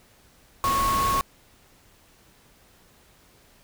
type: tone in noise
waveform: sine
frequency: 1100 Hz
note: C#6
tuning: 14 cents flat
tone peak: -21 dBFS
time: 0.64-1.21 s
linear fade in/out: 0 ms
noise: pink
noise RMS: -29 dBFS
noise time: 0.64-1.21 s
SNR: +5 dB
effects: pink hiss -57 dBFS RMS until 3.63 s